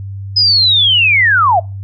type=linear sweep; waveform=sine; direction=down; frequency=5090 to 630 Hz; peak=-7 dBFS; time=0.36-1.6 s; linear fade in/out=10 ms; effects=noise-tail reverb RT60 0.3 s tail -25 dB re dry + added 98 Hz sine -22 dBFS peak until 1.83 s